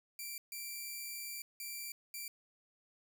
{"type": "tone bursts at uneven times", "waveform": "5% pulse", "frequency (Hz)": 2349, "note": "D7", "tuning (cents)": 0, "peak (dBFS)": -32, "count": 4, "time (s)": [[0.19, 0.38], [0.52, 1.42], [1.6, 1.92], [2.14, 2.28]], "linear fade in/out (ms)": 2, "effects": []}